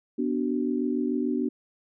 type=chord; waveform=sine; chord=B minor; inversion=none; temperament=equal with one note detuned; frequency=246.9 / 293.7 / 376.7 Hz; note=B3 / D4 / F#4; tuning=0 / 0 / +31 cents; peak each=-27 / -28 / -31 dBFS; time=0.18-1.49 s; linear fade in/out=10 ms; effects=none